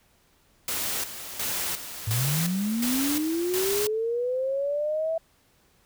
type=noise with tremolo; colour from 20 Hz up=white; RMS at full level=-29 dBFS; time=0.68-3.87 s; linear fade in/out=2 ms; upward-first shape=square; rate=1.4 Hz; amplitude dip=65%
type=linear sweep; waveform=sine; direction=up; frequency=103.2 to 659.3 Hz; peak=-24 dBFS; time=2.07-5.18 s; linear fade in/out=5 ms
effects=pink hiss -63 dBFS RMS until 5.85 s